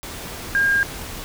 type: tone in noise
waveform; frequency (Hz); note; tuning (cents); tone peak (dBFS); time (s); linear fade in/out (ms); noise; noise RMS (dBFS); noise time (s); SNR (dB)
sine; 1613; G6; +49; -15; 0.55-0.83; 0; pink; -33; 0.03-1.24; +15
effects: none